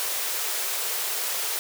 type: high-pass noise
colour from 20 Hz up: white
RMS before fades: -28 dBFS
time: 0-1.59 s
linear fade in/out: 0 ms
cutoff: 360 Hz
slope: 96 dB/octave
effects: none